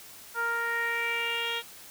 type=tone with low-pass filter sweep; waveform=10% pulse; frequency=466.2 Hz; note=A#4; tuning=in tune; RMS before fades=-30 dBFS; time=0.34-1.63 s; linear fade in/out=50 ms; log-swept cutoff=1300 to 3600 Hz; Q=4.3; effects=white hiss -48 dBFS RMS until 1.9 s